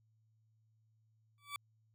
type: tone with exponential growth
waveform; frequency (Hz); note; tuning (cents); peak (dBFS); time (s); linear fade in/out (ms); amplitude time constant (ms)
20% pulse; 1153; D6; -32; -32; 1.38-1.56; 1; 38
effects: added 110 Hz sine -70 dBFS peak until 1.94 s